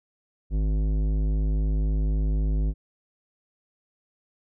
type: tone with tanh clipping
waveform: sine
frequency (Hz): 51.91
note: G#1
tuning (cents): 0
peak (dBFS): -23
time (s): 0.5-2.74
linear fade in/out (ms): 50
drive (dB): 14
effects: none